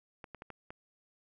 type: clicks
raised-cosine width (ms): 0.5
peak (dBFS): -30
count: 5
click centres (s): 0.242 / 0.347 / 0.421 / 0.503 / 0.705
effects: none